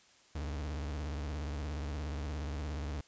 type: tone with vibrato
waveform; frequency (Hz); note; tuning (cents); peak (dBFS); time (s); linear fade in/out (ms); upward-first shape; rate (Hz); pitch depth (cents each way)
40% pulse; 73.42; D2; 0; -35; 0.35-3.01; 5; sine; 17; 140
effects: white hiss -63 dBFS RMS until 3.07 s + resampled to 16000 Hz